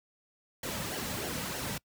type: noise with flanger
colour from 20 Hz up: pink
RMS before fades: -36 dBFS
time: 0.63-1.78 s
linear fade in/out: 5 ms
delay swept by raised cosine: 0.8 to 2.9 ms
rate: 3.2 Hz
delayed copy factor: -0.6
effects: noise-tail reverb RT60 0.1 s tail -25 dB re dry + high-pass 60 Hz 12 dB/octave